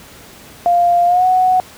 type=tone with pitch glide; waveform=sine; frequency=698.5 to 740 Hz; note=F5 to F#5; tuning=0 to 0 cents; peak=-9 dBFS; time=0.66-1.6 s; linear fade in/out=0 ms; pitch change=+100 cents; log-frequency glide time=1.06-1.25 s; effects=pink hiss -39 dBFS RMS until 1.77 s + high-pass 60 Hz 12 dB/octave